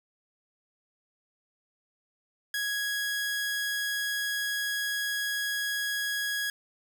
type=tone; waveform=sawtooth; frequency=1661.2 Hz; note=G#6; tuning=in tune; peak=-25 dBFS; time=2.54-6.5 s; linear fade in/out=2 ms; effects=none